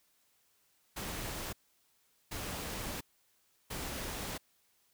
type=noise bursts at uneven times; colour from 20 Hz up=pink; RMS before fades=-40 dBFS; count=3; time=0.96-1.53 / 2.31-3.01 / 3.7-4.38 s; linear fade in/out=10 ms; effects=white hiss -72 dBFS RMS until 4.93 s